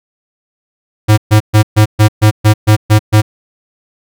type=tone bursts; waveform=square; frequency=106.9 Hz; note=A2; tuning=49 cents flat; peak=-4 dBFS; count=10; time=1.08-3.22 s; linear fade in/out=20 ms; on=97 ms; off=130 ms; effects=none